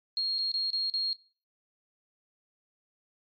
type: tone with dropouts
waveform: sine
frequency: 4260 Hz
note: C8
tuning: 30 cents sharp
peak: -26 dBFS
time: 0.17-1.13 s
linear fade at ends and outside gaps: 1 ms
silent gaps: 0.384-0.388 / 0.517-0.54 / 0.704-0.731 / 0.899-0.938 s
effects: noise-tail reverb RT60 0.4 s tail -23 dB re dry + MP3 32 kbps